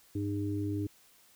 harmonic tone, 101.4 Hz, G#2, 41 cents flat, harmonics 1 / 3 / 4, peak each -34 / -33 / -42 dBFS, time 0.15-0.87 s, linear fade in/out 5 ms, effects white hiss -62 dBFS RMS until 1.35 s

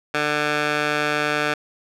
15% pulse tone with band-pass filter, 149 Hz, D3, 25 cents sharp, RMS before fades -22 dBFS, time 0.14-1.54 s, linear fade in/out 5 ms, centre 1800 Hz, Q 0.94, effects none

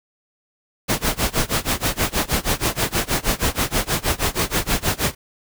pink noise with tremolo, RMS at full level -18 dBFS, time 0.88-5.15 s, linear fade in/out 20 ms, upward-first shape sine, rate 6.3 Hz, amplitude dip 95%, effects none

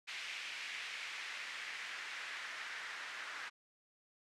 white noise with band-pass filter sweep, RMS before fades -45 dBFS, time 0.07-3.5 s, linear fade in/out 20 ms, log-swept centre 2400 to 1600 Hz, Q 2.1, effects low-pass 7000 Hz 12 dB/octave

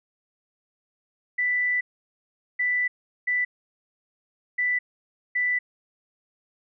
sine tone bursts at uneven times, 1981 Hz, B6, 5 cents sharp, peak -21 dBFS, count 5, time 1.38-1.81 / 2.59-2.88 / 3.27-3.45 / 4.58-4.79 / 5.35-5.59 s, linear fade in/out 10 ms, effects none

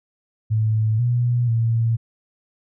sine tone with pitch steps, 109.4 / 121.2 / 114.7 Hz, A2 / B2 / A#2, -9 / -32 / -28 cents, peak -16 dBFS, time 0.5-1.97 s, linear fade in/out 20 ms, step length 490 ms, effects none

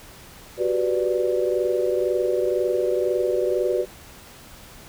sine chord, G major seventh, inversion third, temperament equal, 370 / 392 / 493.9 / 587.3 Hz, F#4 / G4 / B4 / D5, 0 / 0 / 0 / 0 cents, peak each -23 / -29 / -24 / -26 dBFS, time 0.57-3.86 s, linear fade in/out 50 ms, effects pink hiss -45 dBFS RMS until 4.88 s

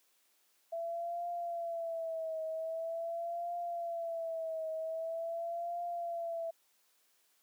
sine tone with vibrato, 666 Hz, E5, 18 cents sharp, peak -35 dBFS, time 0.72-6.51 s, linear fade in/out 10 ms, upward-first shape triangle, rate 0.44 Hz, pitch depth 79 cents each way, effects white hiss -72 dBFS RMS until 7.42 s + high-pass 300 Hz 12 dB/octave

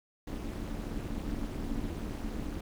brown noise with amplitude modulation, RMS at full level -32 dBFS, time 0.27-2.61 s, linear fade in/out 5 ms, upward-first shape sine, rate 254 Hz, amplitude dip 100%, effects none

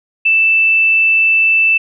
sine tone, 2648 Hz, E7, 7 cents sharp, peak -8 dBFS, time 0.25-1.78 s, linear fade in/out 10 ms, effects none

